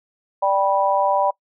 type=chord; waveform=sine; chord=G major; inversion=second; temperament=just; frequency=588 / 784 / 980 Hz; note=D5 / G5 / B5; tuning=+2 / 0 / -14 cents; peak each=-20 dBFS; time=0.42-1.31 s; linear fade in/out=10 ms; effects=noise-tail reverb RT60 0.1 s tail -23 dB re dry